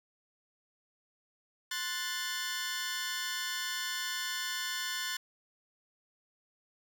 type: chord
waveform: 15% pulse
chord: F# diminished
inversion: second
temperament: equal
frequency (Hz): 1046.5 / 1480 / 1760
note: C6 / F#6 / A6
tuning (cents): 0 / 0 / 0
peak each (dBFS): -35 / -32 / -30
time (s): 1.71-5.17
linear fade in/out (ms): 5
effects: none